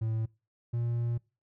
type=tone pair in turn; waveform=triangle; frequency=111.5 / 118.3 Hz; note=A2 / A#2; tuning=+23 / +26 cents; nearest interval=minor second; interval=103 cents; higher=second; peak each=-26 dBFS; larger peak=neither; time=0.01-0.26 / 0.73-1.18 s; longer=second; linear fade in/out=10 ms; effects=noise-tail reverb RT60 0.3 s tail -24 dB re dry